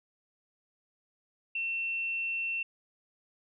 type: tone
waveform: sine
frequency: 2700 Hz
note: E7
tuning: 41 cents sharp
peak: -30 dBFS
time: 1.55-2.63 s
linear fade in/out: 5 ms
effects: none